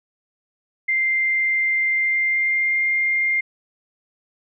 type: tone with pitch glide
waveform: sine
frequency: 2093 to 2111 Hz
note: C7 to C7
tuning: 0 to +15 cents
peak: -17 dBFS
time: 0.88-3.41 s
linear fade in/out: 10 ms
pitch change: +15 cents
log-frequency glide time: 1.91-2.83 s
effects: none